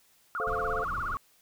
sine tone with vibrato, 1259 Hz, D#6, 20 cents sharp, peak -30 dBFS, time 0.35-1.17 s, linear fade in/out 0 ms, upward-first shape sine, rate 17 Hz, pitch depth 250 cents each way
sine chord, F major, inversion first, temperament equal, 440 / 523.3 / 698.5 Hz, A4 / C5 / F5, 0 / 0 / 0 cents, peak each -34 / -37 / -35 dBFS, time 0.4-0.84 s, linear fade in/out 0 ms
brown noise, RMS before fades -39 dBFS, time 0.47-1.17 s, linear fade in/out 5 ms
effects white hiss -64 dBFS RMS until 1.41 s

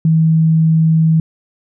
sine tone, 160.7 Hz, E3, 44 cents flat, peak -8 dBFS, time 0.05-1.2 s, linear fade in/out 2 ms, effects none

